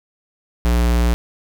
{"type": "tone", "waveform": "square", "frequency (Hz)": 59.2, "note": "A#1", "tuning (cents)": 27, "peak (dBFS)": -14, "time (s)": [0.65, 1.14], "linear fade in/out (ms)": 0, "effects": []}